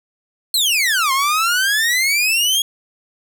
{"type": "exponential two-way sweep", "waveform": "sawtooth", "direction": "down then up", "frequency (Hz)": [4300, 1046.5, 3330], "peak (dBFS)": -11, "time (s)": [0.54, 2.62], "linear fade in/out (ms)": 2, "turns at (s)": 1.12, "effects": []}